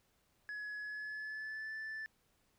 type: tone with pitch glide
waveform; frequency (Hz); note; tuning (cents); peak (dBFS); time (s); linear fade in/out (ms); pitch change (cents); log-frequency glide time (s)
sine; 1690 to 1756.7; G#6 to A6; +30 to -3; -38; 0.49-2.06; 0; +67; 0.8-1.74
effects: tanh soft clip ceiling -40 dBFS + pink hiss -75 dBFS RMS until 2.58 s